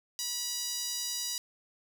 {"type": "tone with high-pass filter", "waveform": "sawtooth", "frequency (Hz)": 970, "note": "B5", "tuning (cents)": -31, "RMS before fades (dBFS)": -35, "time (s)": [0.19, 1.38], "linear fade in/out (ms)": 0, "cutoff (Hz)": 4900, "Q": 2.1, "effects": []}